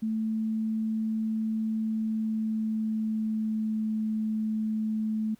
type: tone with pitch glide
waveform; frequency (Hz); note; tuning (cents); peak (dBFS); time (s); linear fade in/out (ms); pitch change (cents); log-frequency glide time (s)
sine; 220 to 217.5; A3 to A3; 0 to -20; -26; 0.02-5.35; 10; -20; 1.8-3.92
effects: pink hiss -64 dBFS RMS until 5.39 s